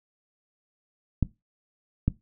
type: clicks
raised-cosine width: 5 ms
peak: -9 dBFS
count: 2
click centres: 1.227 / 2.08 s
effects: noise-tail reverb RT60 0.2 s tail -18 dB re dry